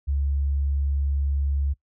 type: tone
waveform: sine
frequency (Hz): 70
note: C#2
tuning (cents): +18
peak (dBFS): -21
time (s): 0.07-1.74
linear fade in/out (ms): 20
effects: noise-tail reverb RT60 0.1 s tail -21 dB re dry